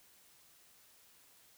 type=silence; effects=white hiss -64 dBFS RMS until 1.57 s